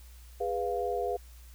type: chord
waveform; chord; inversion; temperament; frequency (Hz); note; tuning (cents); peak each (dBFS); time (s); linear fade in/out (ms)
sine; F diminished; first; equal with one note detuned; 410.5 / 493.9 / 698.5; Ab4 / Cb5 / F5; -20 / 0 / 0; -33; 0.4-1.17; 10
effects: added 60 Hz sine -48 dBFS peak until 1.54 s + white hiss -59 dBFS RMS until 1.54 s